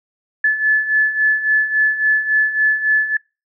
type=beating tone pair; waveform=sine; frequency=1727 / 1730.6 Hz; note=A6 / A6; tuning=-33 / -29 cents; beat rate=3.6 Hz; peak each=-19 / -14 dBFS; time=0.44-3.17 s; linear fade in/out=5 ms; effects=noise-tail reverb RT60 0.3 s tail -26 dB re dry